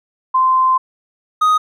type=tone pair in turn; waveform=sine / triangle; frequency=1038 / 1248.6 Hz; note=C6 / D#6; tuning=-14 / +6 cents; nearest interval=minor third; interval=320 cents; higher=second; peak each=-10 / -8 dBFS; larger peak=second; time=0.34-0.78 / 1.41-1.58 s; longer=first; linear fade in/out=10 ms; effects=none